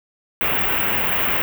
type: band-stop noise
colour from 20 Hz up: white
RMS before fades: -20 dBFS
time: 0.41-1.42 s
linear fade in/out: 0 ms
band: 3000 to 16000 Hz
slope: 48 dB/octave
effects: none